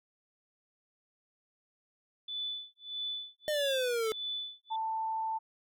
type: tone with tremolo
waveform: sine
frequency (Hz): 3486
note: A7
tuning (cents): -17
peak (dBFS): -33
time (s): 2.28-4.76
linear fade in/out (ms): 5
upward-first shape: sine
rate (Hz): 1.6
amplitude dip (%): 100
type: exponential sweep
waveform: square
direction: down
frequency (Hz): 615 to 431.4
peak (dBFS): -30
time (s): 3.48-4.12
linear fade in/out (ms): 0
type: tone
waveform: sine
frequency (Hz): 887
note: A5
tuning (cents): +14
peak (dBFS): -31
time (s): 4.7-5.39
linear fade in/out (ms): 20
effects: none